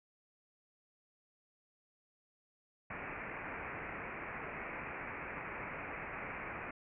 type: low-pass noise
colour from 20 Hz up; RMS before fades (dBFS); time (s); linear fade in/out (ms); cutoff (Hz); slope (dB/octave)
white; -44; 2.9-6.71; 5; 2500; 96
effects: none